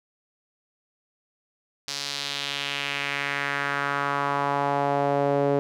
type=tone with band-pass filter sweep; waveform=sawtooth; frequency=141.5 Hz; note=C#3; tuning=36 cents sharp; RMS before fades=-26 dBFS; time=1.88-5.59 s; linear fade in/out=0 ms; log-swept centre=5000 to 480 Hz; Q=2.2; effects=none